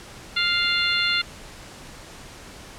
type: harmonic tone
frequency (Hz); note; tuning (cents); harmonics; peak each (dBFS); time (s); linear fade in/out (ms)
698.5; F5; 0; 2 / 3 / 4 / 5 / 6; -26 / -26 / -26 / -26 / -26; 0.36-1.22; 10
effects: pink hiss -42 dBFS RMS until 2.78 s + low-pass 9000 Hz 12 dB/octave